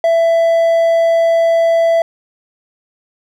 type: tone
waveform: triangle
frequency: 665 Hz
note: E5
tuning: 15 cents sharp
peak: -7 dBFS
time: 0.04-2.02 s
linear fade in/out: 2 ms
effects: none